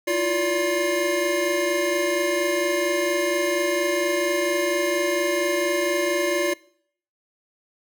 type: tone cluster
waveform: square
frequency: 327.6 / 351.9 / 577 / 2125 Hz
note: E4 / F4 / D5 / C7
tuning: -11 / +13 / -31 / +26 cents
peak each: -32 / -25 / -25 / -30 dBFS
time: 0.07-6.54 s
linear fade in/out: 10 ms
effects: noise-tail reverb RT60 0.6 s tail -22 dB re dry